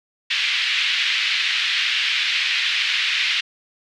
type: band-pass noise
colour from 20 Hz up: pink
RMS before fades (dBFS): -21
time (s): 0.3-3.41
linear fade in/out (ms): 10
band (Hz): 2100 to 3800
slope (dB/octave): 24
effects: none